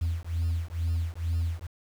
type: beating tone pair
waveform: sine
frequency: 82.41 / 84.61 Hz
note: E2 / E2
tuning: 0 / +46 cents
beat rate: 2.2 Hz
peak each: -28 / -28 dBFS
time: 0.01-1.67 s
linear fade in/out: 10 ms
effects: tanh soft clip ceiling -22 dBFS + 8-bit